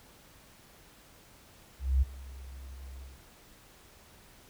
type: tone with ADSR envelope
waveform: sine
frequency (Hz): 66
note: C2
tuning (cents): +16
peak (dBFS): -20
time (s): 1.79-3.23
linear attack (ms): 230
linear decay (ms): 18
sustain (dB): -22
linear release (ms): 220
effects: pink hiss -57 dBFS RMS until 4.49 s